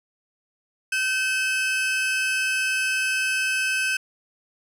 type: tone pair together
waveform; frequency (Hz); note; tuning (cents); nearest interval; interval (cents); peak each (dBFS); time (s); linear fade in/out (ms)
40% pulse; 1538 / 2587; G6 / E7; -33 / -33; major sixth; 900; -24 / -23; 0.92-3.97; 5
effects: low-pass 12000 Hz 12 dB/octave